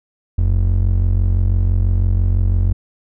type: ring-modulated tone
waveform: triangle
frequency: 67.4 Hz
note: C#2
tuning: 48 cents flat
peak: -7 dBFS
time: 0.38-2.73 s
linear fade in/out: 5 ms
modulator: 23 Hz
effects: none